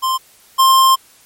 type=tone pair in turn; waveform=square; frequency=1046.5 / 1056.2 Hz; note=C6 / C6; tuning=0 / +16 cents; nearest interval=unison; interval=16 cents; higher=second; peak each=-15 / -8 dBFS; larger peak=second; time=0.02-0.18 / 0.58-0.96 s; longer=second; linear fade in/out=20 ms; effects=white hiss -48 dBFS RMS until 1.25 s + MP3 64 kbps